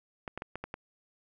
clicks, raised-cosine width 0.5 ms, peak -22 dBFS, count 6, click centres 0.278 / 0.376 / 0.421 / 0.556 / 0.64 / 0.741 s, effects none

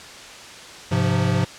square chord, F minor, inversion first, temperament equal with one note detuned, 102.16 / 130.81 / 174.61 Hz, Ab2 / C3 / F3, -28 / 0 / 0 cents, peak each -23 dBFS, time 0.91-1.45 s, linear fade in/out 10 ms, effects white hiss -39 dBFS RMS until 1.58 s + low-pass 6000 Hz 12 dB/octave

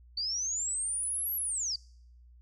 sine linear two-way sweep, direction up then down, 4500 to 11840 to 4500 Hz, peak -30 dBFS, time 0.17-1.76 s, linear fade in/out 5 ms, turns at 1.35 s, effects noise-tail reverb RT60 0.7 s tail -26 dB re dry + added 60 Hz sine -53 dBFS peak until 2.41 s

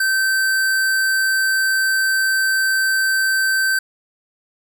square tone, 1549 Hz, G6, 21 cents flat, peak -16 dBFS, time 0-3.79 s, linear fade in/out 5 ms, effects none

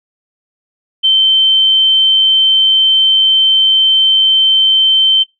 sine tone, 3101 Hz, G7, 19 cents flat, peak -6 dBFS, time 1.03-5.24 s, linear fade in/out 20 ms, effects noise-tail reverb RT60 0.2 s tail -22 dB re dry

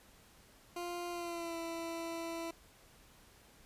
20% pulse tone with pitch glide, 349.2 to 332.7 Hz, F4 to E4, 0 to +16 cents, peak -34 dBFS, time 0.76-2.51 s, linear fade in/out 5 ms, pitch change -84 cents, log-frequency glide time 1.1-1.57 s, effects pink hiss -62 dBFS RMS until 3.65 s + resampled to 32000 Hz

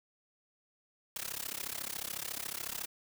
white noise with amplitude modulation, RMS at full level -36 dBFS, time 1.16-2.86 s, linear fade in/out 2 ms, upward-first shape sine, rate 34 Hz, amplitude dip 95%, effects none

